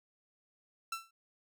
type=tone with exponential decay; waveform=sawtooth; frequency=1340 Hz; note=E6; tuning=28 cents sharp; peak=-29 dBFS; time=0.92-1.11 s; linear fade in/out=5 ms; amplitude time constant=41 ms; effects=none